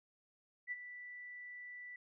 sine tone with ADSR envelope, 1971 Hz, B6, 4 cents flat, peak -36 dBFS, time 0.67-1.96 s, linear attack 46 ms, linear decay 32 ms, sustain -11 dB, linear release 3 ms, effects none

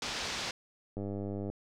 white low-pass noise, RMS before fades -37 dBFS, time 0.02-0.51 s, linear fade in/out 2 ms, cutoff 5600 Hz, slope 24 dB/octave
click train, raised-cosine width 2 ms, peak -25 dBFS, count 54, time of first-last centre 0.97-1.5 s, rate 100 Hz
effects none

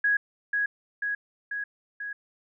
sine tone with echo, 1661.2 Hz, G#6, in tune, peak -20 dBFS, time 0.04-0.17 s, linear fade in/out 5 ms, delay 490 ms, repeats 4, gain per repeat -3 dB, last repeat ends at 2.13 s, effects none

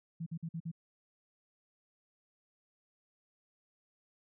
sine tone bursts, 164.81 Hz, E3, in tune, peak -36 dBFS, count 5, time 0.2-0.716 s, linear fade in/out 10 ms, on 64 ms, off 49 ms, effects none

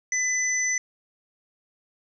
sine tone pair together, 2007 / 6014 Hz, B6 / F#8, +27 / +27 cents, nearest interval octave + perfect fifth, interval 1900 cents, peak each -25 dBFS, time 0.12-0.78 s, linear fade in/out 2 ms, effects none

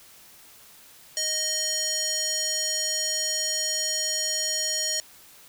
square tone with band-pass filter, 622.3 Hz, D#5, in tune, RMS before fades -27 dBFS, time 1.17-5 s, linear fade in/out 0 ms, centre 6200 Hz, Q 3.1, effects white hiss -51 dBFS RMS until 5.48 s

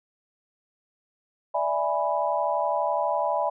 sine chord, E dominant seventh, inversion third, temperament equal, 587.3 / 659.3 / 830.6 / 987.8 Hz, D5 / E5 / G#5 / B5, 0 / 0 / 0 / 0 cents, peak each -28 dBFS, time 1.54-3.5 s, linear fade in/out 10 ms, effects none

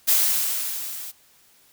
blue noise with level ramp, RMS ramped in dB -17 to -36 dBFS, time 0.07-1.12 s, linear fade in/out 20 ms, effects white hiss -57 dBFS RMS until 1.72 s

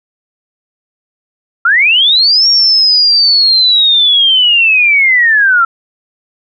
sine linear two-way sweep, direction up then down, 1332 to 5588 to 1332 Hz, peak -5 dBFS, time 1.65-5.65 s, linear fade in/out 5 ms, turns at 2.48 s, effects none

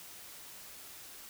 silence, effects white hiss -50 dBFS RMS until 1.29 s

